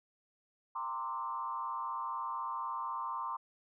sine tone with frequency modulation, 1047 Hz, C6, 1 cent sharp, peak -35 dBFS, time 0.75-3.37 s, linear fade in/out 10 ms, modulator 124 Hz, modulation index 1.2, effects none

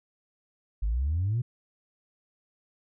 sine exponential sweep, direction up, 48.47 to 126.9 Hz, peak -23 dBFS, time 0.82-1.42 s, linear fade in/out 10 ms, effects tanh soft clip ceiling -21 dBFS

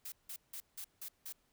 blue noise bursts, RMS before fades -45 dBFS, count 6, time 0.05-1.326 s, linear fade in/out 5 ms, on 71 ms, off 170 ms, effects pink hiss -75 dBFS RMS until 1.52 s

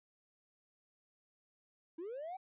triangle linear sweep, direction up, 312.3 to 777 Hz, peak -38 dBFS, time 1.98-2.37 s, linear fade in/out 10 ms, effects tanh soft clip ceiling -37 dBFS + resampled to 8000 Hz

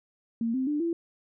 sine tone with pitch steps, 229.8 / 260.9 / 296.3 / 336.4 Hz, A#3 / C4 / D4 / E4, -25 / -5 / +15 / +35 cents, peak -25 dBFS, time 0.41-0.93 s, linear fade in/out 2 ms, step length 130 ms, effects none

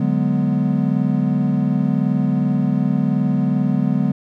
triangle chord, G# half-diminished seventh, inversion second, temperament equal, 146.83 / 185 / 207.7 / 246.9 Hz, D3 / F#3 / G#3 / B3, 0 / 0 / 0 / 0 cents, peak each -19 dBFS, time 0-4.12 s, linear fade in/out 5 ms, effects none

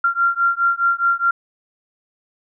sine beating tone pair, 1379 / 1383.8 Hz, F6 / F6, -22 / -16 cents, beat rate 4.8 Hz, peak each -18 dBFS, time 0.04-1.31 s, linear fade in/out 5 ms, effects none

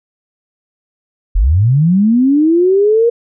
sine linear sweep, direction up, 36.78 to 476.3 Hz, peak -7 dBFS, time 1.35-3.1 s, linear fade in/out 10 ms, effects none

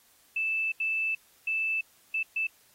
sine tone bursts at uneven times, 2637 Hz, E7, in tune, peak -26 dBFS, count 5, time 0.36-0.72 / 0.8-1.15 / 1.47-1.81 / 2.14-2.23 / 2.36-2.47 s, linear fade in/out 5 ms, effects white hiss -62 dBFS RMS until 2.74 s + AAC 48 kbps

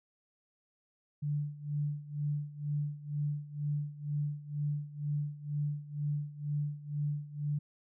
sine tone with tremolo, 146.83 Hz, D3, in tune, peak -29 dBFS, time 1.22-7.59 s, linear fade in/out 10 ms, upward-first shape sine, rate 2.1 Hz, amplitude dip 85%, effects none

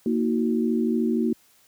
sine chord, D# minor, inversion second, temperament equal with one note detuned, 233.1 / 316.9 / 370 Hz, A#3 / D#4 / F#4, 0 / +32 / 0 cents, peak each -22 / -27 / -27 dBFS, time 0.06-1.33 s, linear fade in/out 2 ms, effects white hiss -59 dBFS RMS until 1.67 s + high-pass 60 Hz 12 dB/octave

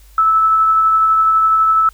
sine tone with tremolo, 1309 Hz, E6, 13 cents flat, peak -8 dBFS, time 0.18-1.89 s, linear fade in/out 2 ms, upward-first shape triangle, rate 12 Hz, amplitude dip 25%, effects added 50 Hz sine -41 dBFS peak until 1.93 s + white hiss -51 dBFS RMS until 1.93 s

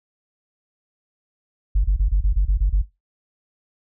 sine tone bursts, 48.1 Hz, G1, 32 cents flat, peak -12 dBFS, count 9, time 1.75-2.82 s, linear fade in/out 10 ms, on 94 ms, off 28 ms, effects noise-tail reverb RT60 0.2 s tail -17 dB re dry + tanh soft clip ceiling -11 dBFS

